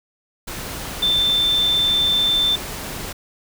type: tone in noise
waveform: sine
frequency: 3551 Hz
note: A7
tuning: 15 cents sharp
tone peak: -15 dBFS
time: 1.02-2.56 s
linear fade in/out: 10 ms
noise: pink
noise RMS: -30 dBFS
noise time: 0.47-3.13 s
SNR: +12 dB
effects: none